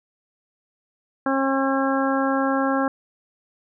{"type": "harmonic tone", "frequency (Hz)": 270, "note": "C#4", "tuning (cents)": -45, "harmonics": [1, 2, 3, 4, 5, 6], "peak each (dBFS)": [-22, -25, -27, -28, -29, -30], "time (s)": [1.26, 2.88], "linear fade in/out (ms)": 2, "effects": []}